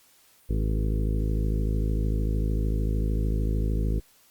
harmonic tone with a mistuned harmonic, 53.3 Hz, G#1, 46 cents sharp, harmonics 1 / 2 / 3 / 4 / 5 / 6 / 7 / 8 / 9, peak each -24 / -30 / -34 / -36 / -38 / -40 / -41 / -42 / -43 dBFS, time 0.49-4 s, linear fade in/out 10 ms, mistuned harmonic 7, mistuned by +23 cents, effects white hiss -59 dBFS RMS until 4.3 s + Opus 48 kbps

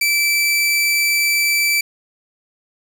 sawtooth tone, 2324 Hz, D7, 19 cents flat, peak -11 dBFS, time 0.01-1.81 s, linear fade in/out 5 ms, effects 7-bit

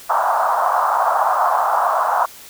pink band-pass noise, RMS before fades -17 dBFS, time 0.09-2.26 s, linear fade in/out 10 ms, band 670 to 1300 Hz, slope 48 dB/octave, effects white hiss -40 dBFS RMS until 2.49 s

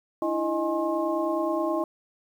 sine tone cluster, 302.8 / 332.3 / 622 / 832 / 1069 Hz, D#4 / E4 / D#5 / G#5 / C6, -47 / +14 / -1 / +3 / +37 cents, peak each -35 / -27 / -28 / -35 / -32 dBFS, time 0.22-1.84 s, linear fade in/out 2 ms, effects 9-bit

